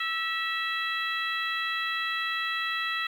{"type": "harmonic tone with a mistuned harmonic", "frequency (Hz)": 659.3, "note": "E5", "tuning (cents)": 0, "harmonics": [2, 3, 4, 5, 6], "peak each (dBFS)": [-33, -31, -35, -36, -38], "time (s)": [0, 3.07], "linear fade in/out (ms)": 5, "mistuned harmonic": 3, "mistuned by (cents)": -38, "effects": ["9-bit"]}